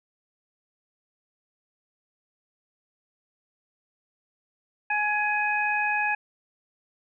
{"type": "harmonic tone", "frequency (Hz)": 838, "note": "G#5", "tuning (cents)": 15, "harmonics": [1, 2, 3], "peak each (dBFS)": [-27, -27, -27], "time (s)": [4.9, 6.15], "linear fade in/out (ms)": 5, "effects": []}